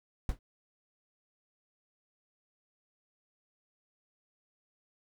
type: noise with exponential decay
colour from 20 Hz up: brown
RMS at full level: -27 dBFS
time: 0.29-0.39 s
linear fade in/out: 2 ms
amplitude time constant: 21 ms
effects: none